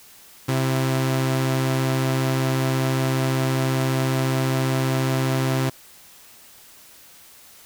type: tone pair together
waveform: sawtooth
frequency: 131.83 / 332.2 Hz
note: C3 / E4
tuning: +13 / +13 cents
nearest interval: octave + major third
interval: 1600 cents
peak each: -16 / -25 dBFS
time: 0.48-5.7 s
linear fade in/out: 10 ms
effects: white hiss -48 dBFS RMS until 7.65 s

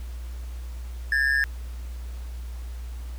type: ring-modulated tone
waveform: triangle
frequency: 1718 Hz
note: A6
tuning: 42 cents flat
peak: -15 dBFS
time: 1.12-1.44 s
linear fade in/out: 0 ms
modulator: 67.8 Hz
effects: added 60 Hz sine -32 dBFS peak until 3.18 s + pink hiss -51 dBFS RMS until 3.18 s

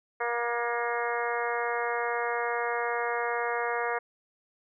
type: harmonic tone with a mistuned harmonic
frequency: 237.6 Hz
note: A#3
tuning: 33 cents sharp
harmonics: 2 / 3 / 4 / 5 / 6 / 7 / 8 / 9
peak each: -32 / -34 / -35 / -36 / -37 / -37 / -38 / -39 dBFS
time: 0.2-3.99 s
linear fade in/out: 10 ms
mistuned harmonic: 8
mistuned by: -26 cents
effects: none

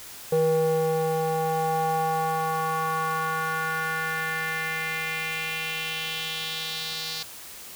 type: tone with band-pass filter sweep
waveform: square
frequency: 160 Hz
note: D#3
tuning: 49 cents sharp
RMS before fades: -27 dBFS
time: 0.32-7.23 s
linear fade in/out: 5 ms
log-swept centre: 480 to 4400 Hz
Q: 3.1
effects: white hiss -42 dBFS RMS until 7.75 s

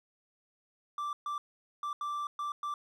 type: tone bursts at uneven times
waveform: triangle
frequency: 1173 Hz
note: D6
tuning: 2 cents flat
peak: -31 dBFS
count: 6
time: 0.98-1.13 / 1.26-1.38 / 1.83-1.93 / 2.01-2.27 / 2.39-2.52 / 2.63-2.74 s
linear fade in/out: 2 ms
effects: none

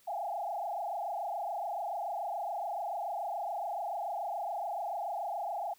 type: tone with frequency modulation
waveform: sine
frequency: 753 Hz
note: F#5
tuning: 30 cents sharp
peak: -33 dBFS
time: 0.07-5.74 s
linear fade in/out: 10 ms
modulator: 27 Hz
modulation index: 3.3
effects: white hiss -65 dBFS RMS until 5.78 s

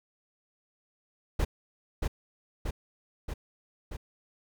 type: noise with echo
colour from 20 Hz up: brown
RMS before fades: -25 dBFS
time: 1.39-1.45 s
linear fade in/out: 10 ms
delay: 630 ms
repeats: 4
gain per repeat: -3 dB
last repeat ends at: 3.97 s
effects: none

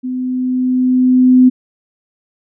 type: tone with level ramp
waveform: sine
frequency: 254.1 Hz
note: B3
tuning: 49 cents sharp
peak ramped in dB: -18 to -3 dBFS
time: 0.03-1.5 s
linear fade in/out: 20 ms
effects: none

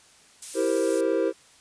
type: noise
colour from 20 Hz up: violet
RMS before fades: -31 dBFS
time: 0.42-1.01 s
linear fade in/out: 5 ms
type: chord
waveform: triangle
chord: C dominant seventh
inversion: first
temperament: equal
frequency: 329.6 / 392 / 466.2 / 523.3 Hz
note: E4 / G4 / Bb4 / C5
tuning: 0 / 0 / 0 / 0 cents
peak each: -25 dBFS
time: 0.54-1.33 s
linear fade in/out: 50 ms
effects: white hiss -55 dBFS RMS until 1.6 s + resampled to 22050 Hz

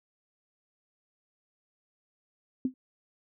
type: tone with exponential decay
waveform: sine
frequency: 257.5 Hz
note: C4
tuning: 28 cents flat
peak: -21 dBFS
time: 2.65-2.74 s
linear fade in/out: 2 ms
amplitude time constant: 19 ms
effects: none

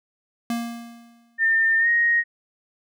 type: tone with exponential decay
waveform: square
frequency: 234.2 Hz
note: A#3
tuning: 8 cents sharp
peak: -22 dBFS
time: 0.5-1.38 s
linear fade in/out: 2 ms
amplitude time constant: 190 ms
type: tone with pitch glide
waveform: sine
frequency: 1805 to 1873 Hz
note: A6 to A#6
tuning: +44 to +8 cents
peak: -16 dBFS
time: 1.38-2.24 s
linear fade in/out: 50 ms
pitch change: +64 cents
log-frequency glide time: 1.79-1.88 s
effects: none

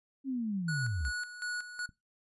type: linear sweep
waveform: sine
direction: down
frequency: 277.2 to 52.5 Hz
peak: -31 dBFS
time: 0.24-1.12 s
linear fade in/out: 50 ms
type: tone with tremolo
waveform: square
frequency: 1463 Hz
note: F#6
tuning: 20 cents flat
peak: -35 dBFS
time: 0.68-1.86 s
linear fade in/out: 5 ms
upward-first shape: square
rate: 2.7 Hz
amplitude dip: 70%
type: clicks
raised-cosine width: 5 ms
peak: -40 dBFS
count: 3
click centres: 1.007 / 1.082 / 1.892 s
effects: noise-tail reverb RT60 0.2 s tail -19 dB re dry + resampled to 24000 Hz

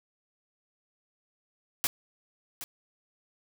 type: noise with echo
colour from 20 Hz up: white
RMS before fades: -27 dBFS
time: 1.84-1.87 s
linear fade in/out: 0 ms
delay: 770 ms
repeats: 1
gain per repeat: -12 dB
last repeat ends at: 2.64 s
effects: none

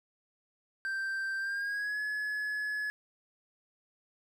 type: tone with pitch glide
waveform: triangle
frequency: 1568 to 1700.1 Hz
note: G6 to G#6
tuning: 0 to +40 cents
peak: -30 dBFS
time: 0.85-2.9 s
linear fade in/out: 0 ms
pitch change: +140 cents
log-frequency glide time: 1.38-2 s
effects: none

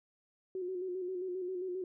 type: tone with vibrato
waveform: sine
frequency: 366.6 Hz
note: F#4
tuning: 16 cents flat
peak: -35 dBFS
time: 0.55-1.84 s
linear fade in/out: 2 ms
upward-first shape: square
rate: 7.5 Hz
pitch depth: 43 cents each way
effects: none

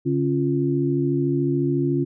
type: tone cluster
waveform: sine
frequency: 141.8 / 274.5 / 348.4 Hz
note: C#3 / C#4 / F4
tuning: +40 / -17 / -4 cents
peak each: -23 dBFS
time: 0.05-2.05 s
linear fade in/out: 20 ms
effects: none

